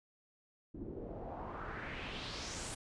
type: noise with low-pass filter sweep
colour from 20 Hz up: pink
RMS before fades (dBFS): -44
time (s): 0.74-2.75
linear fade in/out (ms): 10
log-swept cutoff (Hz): 270 to 9500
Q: 2.6
effects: resampled to 24000 Hz